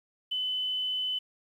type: tone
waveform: sine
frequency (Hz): 3018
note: F#7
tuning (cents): +34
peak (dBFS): -28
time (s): 0.31-1.19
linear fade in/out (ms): 10
effects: 10-bit